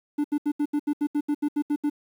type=tone bursts; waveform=triangle; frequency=293.7 Hz; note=D4; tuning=in tune; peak=-19 dBFS; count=13; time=0.18-1.899 s; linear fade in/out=10 ms; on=63 ms; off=75 ms; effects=9-bit